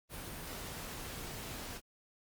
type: noise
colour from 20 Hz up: pink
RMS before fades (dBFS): -44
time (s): 0.09-1.81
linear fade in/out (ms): 50
effects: Opus 32 kbps